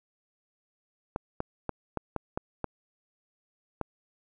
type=clicks; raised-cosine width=1 ms; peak=-16 dBFS; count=8; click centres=1.161 / 1.404 / 1.693 / 1.973 / 2.163 / 2.375 / 2.643 / 3.813 s; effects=none